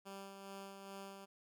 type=tone with tremolo; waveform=10% pulse; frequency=196 Hz; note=G3; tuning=in tune; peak=-39 dBFS; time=0.05-1.26 s; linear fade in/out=20 ms; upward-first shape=sine; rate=2.4 Hz; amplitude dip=40%; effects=none